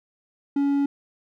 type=tone; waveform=triangle; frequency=281.5 Hz; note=C#4; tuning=27 cents sharp; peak=-17 dBFS; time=0.56-0.86 s; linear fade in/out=5 ms; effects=none